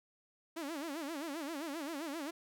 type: tone with vibrato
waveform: sawtooth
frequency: 304.6 Hz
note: D#4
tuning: 37 cents flat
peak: -35 dBFS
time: 0.56-2.31 s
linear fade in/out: 10 ms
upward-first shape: sine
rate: 7.6 Hz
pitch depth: 190 cents each way
effects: none